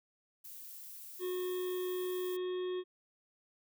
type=noise; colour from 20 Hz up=violet; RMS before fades=-49 dBFS; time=0.44-2.37 s; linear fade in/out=10 ms
type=harmonic tone; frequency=364.6 Hz; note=F#4; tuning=25 cents flat; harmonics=1 / 3 / 5 / 7 / 9 / 10; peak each=-34 / -51 / -55 / -61 / -52 / -60 dBFS; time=1.19-2.84 s; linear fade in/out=50 ms
effects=none